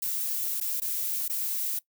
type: noise with dropouts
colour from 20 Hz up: violet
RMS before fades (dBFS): -30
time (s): 0.02-1.79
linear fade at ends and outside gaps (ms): 5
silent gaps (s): 0.602-0.61 / 0.801-0.818 / 1.281-1.296
effects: noise-tail reverb RT60 0.1 s tail -20 dB re dry